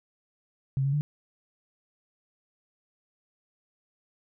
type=tone with pitch steps; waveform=sine; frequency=134.9 / 138.4 / 147.6 Hz; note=C#3 / C#3 / D3; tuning=-47 / -2 / +9 cents; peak=-23 dBFS; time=0.77-1.01 s; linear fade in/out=0 ms; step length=80 ms; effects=none

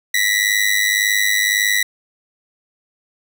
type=ring-modulated tone; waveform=sawtooth; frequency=1952 Hz; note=B6; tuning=21 cents flat; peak=-8 dBFS; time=0.14-1.83 s; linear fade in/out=5 ms; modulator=50.9 Hz; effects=none

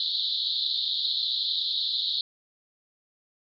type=band-pass noise; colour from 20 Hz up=white; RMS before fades=-28 dBFS; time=0-2.21 s; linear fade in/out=2 ms; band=3500 to 4300 Hz; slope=96 dB/octave; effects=none

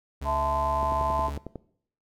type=tone with pitch glide; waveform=40% pulse; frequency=69.8 to 71.02 Hz; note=C#2 to C#2; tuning=+13 to +43 cents; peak=-31 dBFS; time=0.21-1.38 s; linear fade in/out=10 ms; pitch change=+30 cents; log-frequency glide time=0.41-1.27 s
type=chord; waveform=sine; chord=A minor; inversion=second; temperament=equal with one note detuned; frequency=659.3 / 880 / 1030.3 Hz; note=E5 / A5 / C6; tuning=0 / 0 / -27 cents; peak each=-28 dBFS; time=0.24-1.31 s; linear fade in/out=50 ms
type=click train; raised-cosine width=2 ms; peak=-22 dBFS; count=9; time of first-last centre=0.83-1.557 s; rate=11 Hz
effects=noise-tail reverb RT60 0.6 s tail -19 dB re dry

